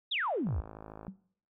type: exponential sweep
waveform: sine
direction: down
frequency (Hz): 3951 to 56.1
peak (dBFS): -29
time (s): 0.11-0.61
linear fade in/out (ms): 10
type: click train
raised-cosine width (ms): 1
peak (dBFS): -31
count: 33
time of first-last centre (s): 0.47-1.068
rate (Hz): 53.5
type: tone with exponential decay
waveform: sine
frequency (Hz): 190.1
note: F#3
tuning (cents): +47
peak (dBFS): -33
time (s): 1.08-1.18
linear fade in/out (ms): 0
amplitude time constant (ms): 21
effects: noise-tail reverb RT60 0.6 s tail -21 dB re dry